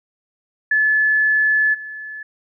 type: tone with level steps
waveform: sine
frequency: 1726 Hz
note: A6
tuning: 34 cents flat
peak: -13 / -29 dBFS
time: 0.71-2.23 s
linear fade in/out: 5 ms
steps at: 1.73 s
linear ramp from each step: 20 ms
effects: none